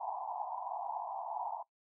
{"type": "band-pass noise", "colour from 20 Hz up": "white", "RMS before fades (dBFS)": -40, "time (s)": [0, 1.63], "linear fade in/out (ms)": 10, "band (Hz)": [690, 980], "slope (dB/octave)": 96, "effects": ["noise-tail reverb RT60 0.1 s tail -18 dB re dry"]}